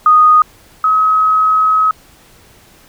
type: tone pair in turn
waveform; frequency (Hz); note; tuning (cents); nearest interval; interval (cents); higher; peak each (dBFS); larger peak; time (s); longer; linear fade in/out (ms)
sine; 1240 / 1274.9; D#6 / D#6; -6 / +42; unison; 48; second; -4 / -8; first; 0.06-0.42 / 0.84-1.91; second; 2
effects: pink hiss -45 dBFS RMS until 2.88 s